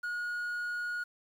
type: tone with quantisation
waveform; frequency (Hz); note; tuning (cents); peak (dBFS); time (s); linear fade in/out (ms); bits
triangle; 1444; F#6; -43; -31; 0.03-1.04; 10; 10
effects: none